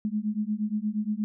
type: beating tone pair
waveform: sine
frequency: 207.7 / 216.2 Hz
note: G#3 / A3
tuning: 0 / -30 cents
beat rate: 8.5 Hz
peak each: -29 / -29 dBFS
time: 0.05-1.24 s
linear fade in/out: 0 ms
effects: none